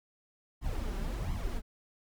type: noise with flanger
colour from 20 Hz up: brown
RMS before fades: -34 dBFS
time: 0.61-1.62 s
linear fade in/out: 50 ms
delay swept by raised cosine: 0.96 to 5.16 ms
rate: 1.4 Hz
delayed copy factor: +0.8
effects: none